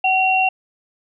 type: tone pair together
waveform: sine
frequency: 754.9 / 2742 Hz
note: F#5 / F7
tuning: +35 / -32 cents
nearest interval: octave + minor seventh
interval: 2233 cents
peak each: -16 / -17 dBFS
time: 0.04-0.49 s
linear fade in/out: 5 ms
effects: none